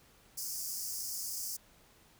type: high-pass noise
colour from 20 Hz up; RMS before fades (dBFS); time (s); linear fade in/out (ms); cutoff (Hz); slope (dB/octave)
pink; -39; 0.37-1.57; 10; 4800; 96
effects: pink hiss -63 dBFS RMS until 2.19 s